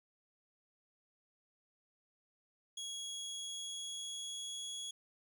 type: tone with pitch glide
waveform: 25% pulse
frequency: 3322 to 3343 Hz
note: G#7 to G#7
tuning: 0 to +11 cents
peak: -37 dBFS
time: 2.77-4.91 s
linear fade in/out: 5 ms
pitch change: +11 cents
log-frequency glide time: 2.91-4.67 s
effects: none